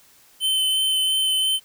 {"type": "tone with vibrato", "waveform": "square", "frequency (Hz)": 3066, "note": "G7", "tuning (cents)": -39, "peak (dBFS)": -19, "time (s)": [0.4, 1.6], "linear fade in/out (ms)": 50, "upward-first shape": "sine", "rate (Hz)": 2.9, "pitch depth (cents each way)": 9, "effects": ["white hiss -54 dBFS RMS until 1.64 s"]}